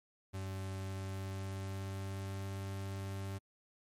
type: tone with pitch glide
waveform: 40% pulse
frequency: 95.9 to 97.46 Hz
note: G2 to G2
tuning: -37 to -10 cents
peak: -38 dBFS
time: 0.33-3.39 s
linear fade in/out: 20 ms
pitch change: +27 cents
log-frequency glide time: 0.68-2.5 s
effects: MP3 64 kbps